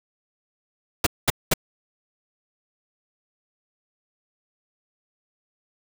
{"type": "noise bursts", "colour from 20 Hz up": "pink", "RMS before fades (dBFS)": -18, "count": 3, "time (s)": [1.04, 1.538], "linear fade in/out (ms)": 5, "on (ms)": 26, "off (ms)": 210, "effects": []}